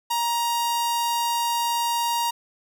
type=tone with notch filter; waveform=sawtooth; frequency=941 Hz; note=A#5; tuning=16 cents sharp; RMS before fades=-24 dBFS; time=0.1-2.31 s; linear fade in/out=10 ms; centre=2000 Hz; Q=1.9; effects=none